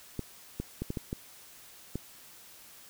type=clicks; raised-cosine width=3 ms; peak=-20 dBFS; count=7; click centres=0.193 / 0.6 / 0.82 / 0.904 / 0.972 / 1.129 / 1.956 s; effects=white hiss -53 dBFS RMS until 2.89 s